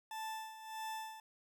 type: tone with tremolo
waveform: 40% pulse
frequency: 880 Hz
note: A5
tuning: in tune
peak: -39 dBFS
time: 0.11-1.2 s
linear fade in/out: 2 ms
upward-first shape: sine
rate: 1.6 Hz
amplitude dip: 70%
effects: none